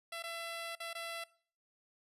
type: tone with dropouts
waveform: 10% pulse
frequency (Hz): 671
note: E5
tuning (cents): +31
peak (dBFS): -32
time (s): 0.12-1.24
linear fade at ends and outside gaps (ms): 5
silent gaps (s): 0.225-0.237 / 0.753-0.801 / 0.932-0.95
effects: noise-tail reverb RT60 0.5 s tail -21 dB re dry + resampled to 32000 Hz